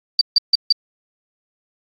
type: tone bursts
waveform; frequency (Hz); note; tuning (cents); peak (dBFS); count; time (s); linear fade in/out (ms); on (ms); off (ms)
sine; 4649; D8; -18; -9; 4; 0.19-0.724; 2; 21; 150
effects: AAC 32 kbps